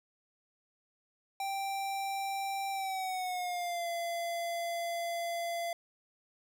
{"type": "tone with pitch glide", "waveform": "square", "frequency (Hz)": [784, 682.5], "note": ["G5", "F5"], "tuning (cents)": [0, -40], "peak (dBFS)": -34, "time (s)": [1.4, 5.73], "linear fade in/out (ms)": 2, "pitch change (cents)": -240, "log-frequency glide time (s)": [2.71, 3.88], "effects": []}